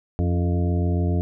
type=harmonic tone with a mistuned harmonic; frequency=87.31 Hz; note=F2; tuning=in tune; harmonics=1 / 2 / 3 / 4 / 5 / 7 / 8; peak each=-20 / -26 / -30 / -32 / -34 / -37 / -38 dBFS; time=0.19-1.21 s; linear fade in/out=0 ms; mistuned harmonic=3; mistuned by=+59 cents; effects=none